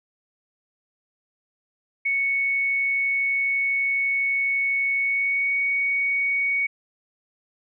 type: tone with pitch glide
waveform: sine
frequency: 2217 to 2235 Hz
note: C#7 to C#7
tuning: 0 to +14 cents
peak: -20 dBFS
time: 2.05-6.67 s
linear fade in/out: 10 ms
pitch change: +14 cents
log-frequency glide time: 4.98-5.55 s
effects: none